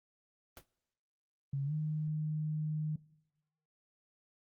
pink noise with exponential decay, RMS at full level -44 dBFS, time 0.57-0.66 s, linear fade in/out 1 ms, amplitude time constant 18 ms
sine tone with pitch glide, 138.59 to 153.78 Hz, C#3 to D#3, 0 to -20 cents, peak -32 dBFS, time 1.53-2.96 s, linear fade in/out 5 ms, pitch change +180 cents, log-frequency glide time 1.65-1.73 s
effects noise-tail reverb RT60 1.0 s tail -24 dB re dry + Opus 24 kbps

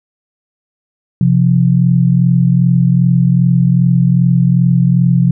sine tone pair together, 131.1 / 173.64 Hz, C3 / F3, +4 / -10 cents, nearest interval perfect fourth, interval 486 cents, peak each -10 dBFS, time 1.21-5.31 s, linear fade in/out 2 ms, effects none

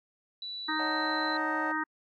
sine tone with pitch glide, 3951 to 4039 Hz, B7 to B7, 0 to +38 cents, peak -36 dBFS, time 0.42-1.37 s, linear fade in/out 2 ms, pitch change +38 cents, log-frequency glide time 0.72-0.82 s
harmonic tone, 311.1 Hz, D#4, in tune, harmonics 1 / 3 / 4 / 5 / 6, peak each -35 / -35 / -35 / -35 / -35 dBFS, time 0.68-1.84 s, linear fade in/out 10 ms
triangle chord, D# half-diminished seventh, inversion third, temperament equal, 554.4 / 622.3 / 740 / 880 Hz, C#5 / D#5 / F#5 / A5, 0 / 0 / 0 / 0 cents, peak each -39 dBFS, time 0.79-1.72 s, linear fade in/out 5 ms
effects AAC 64 kbps

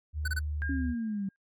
sine tone with pitch glide, 75.6 to 74.17 Hz, D#2 to D2, -49 to +18 cents, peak -30 dBFS, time 0.13-0.95 s, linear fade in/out 50 ms, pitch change -33 cents, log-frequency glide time 0.32-0.66 s
square tone bursts, 1505 Hz, F#6, 29 cents sharp, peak -31 dBFS, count 3, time 0.25-0.392 s, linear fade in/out 5 ms, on 30 ms, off 26 ms
sine tone with exponential decay, 1615 Hz, G#6, 49 cents flat, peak -32 dBFS, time 0.62-1.36 s, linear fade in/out 0 ms, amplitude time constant 160 ms
sine exponential sweep, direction down, 279.3 to 190.7 Hz, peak -30 dBFS, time 0.69-1.29 s, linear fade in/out 5 ms
effects AAC 48 kbps

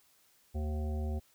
harmonic tone, 75.9 Hz, D#2, 42 cents flat, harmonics 1 / 3 / 5 / 7 / 9 / 10, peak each -32 / -42 / -46 / -49 / -51 / -52 dBFS, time 0.54-1.2 s, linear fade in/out 20 ms, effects white hiss -67 dBFS RMS until 1.34 s

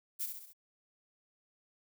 violet noise with echo, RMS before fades -36 dBFS, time 0.19-0.27 s, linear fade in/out 20 ms, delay 66 ms, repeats 4, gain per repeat -5 dB, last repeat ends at 0.534 s, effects none

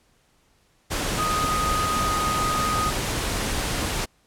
sine tone in noise, 1244.5 Hz, D#6, in tune, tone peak -23 dBFS, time 1.18-2.91 s, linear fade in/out 20 ms, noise pink, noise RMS -26 dBFS, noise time 0.9-4.06 s, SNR 0 dB, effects pink hiss -63 dBFS RMS until 4.26 s + low-pass 11000 Hz 12 dB/octave

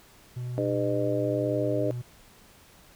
triangle tone with pitch glide, 123.47 to 122.26 Hz, B2 to B2, 0 to -17 cents, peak -29 dBFS, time 0.36-2.02 s, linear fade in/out 10 ms, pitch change -17 cents, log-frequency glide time 0.73-0.79 s
harmonic tone, 101.2 Hz, G#2, 44 cents flat, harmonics 3 / 4 / 5 / 6, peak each -30 / -32 / -31 / -29 dBFS, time 0.58-1.91 s, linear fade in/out 0 ms
effects pink hiss -55 dBFS RMS until 2.95 s

